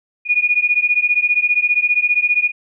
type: beating tone pair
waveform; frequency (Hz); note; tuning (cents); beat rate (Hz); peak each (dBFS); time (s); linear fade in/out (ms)
sine; 2443 / 2458; D#7 / D#7; -32 / -22; 15; -16; 0.25-2.52; 50
effects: none